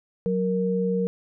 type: tone pair together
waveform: sine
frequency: 185 / 466.2 Hz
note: F#3 / A#4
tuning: 0 / 0 cents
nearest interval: octave + major third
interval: 1600 cents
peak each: -24 dBFS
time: 0.26-1.07 s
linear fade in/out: 0 ms
effects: none